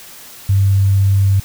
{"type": "tone", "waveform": "sine", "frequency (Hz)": 98, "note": "G2", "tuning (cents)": 0, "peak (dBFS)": -9, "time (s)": [0.49, 1.4], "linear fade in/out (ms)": 5, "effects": ["white hiss -37 dBFS RMS until 1.44 s"]}